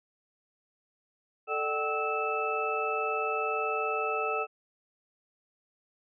sine tone cluster, 439.7 / 598 / 761 / 1302 / 2633 Hz, A4 / D5 / F#5 / E6 / E7, -1 / +31 / +48 / -22 / -3 cents, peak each -33 / -37 / -35 / -32 / -35 dBFS, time 1.47-4.47 s, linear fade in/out 50 ms, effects none

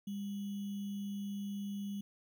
sine tone with sample-and-hold, 200.9 Hz, G3, 43 cents sharp, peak -37 dBFS, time 0.07-2.01 s, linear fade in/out 5 ms, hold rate 3150 Hz, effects none

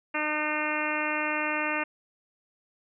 harmonic tone, 303.4 Hz, D#4, 44 cents flat, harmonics 1 / 2 / 3 / 4 / 5 / 6 / 7 / 8 / 9, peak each -35 / -35 / -35 / -35 / -35 / -35 / -35 / -35 / -35 dBFS, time 0.14-1.84 s, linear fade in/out 10 ms, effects none

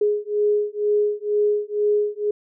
sine beating tone pair, 415.8 / 417.9 Hz, G#4 / G#4, +2 / +11 cents, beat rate 2.1 Hz, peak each -21 dBFS, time 0.01-2.31 s, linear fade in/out 5 ms, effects none

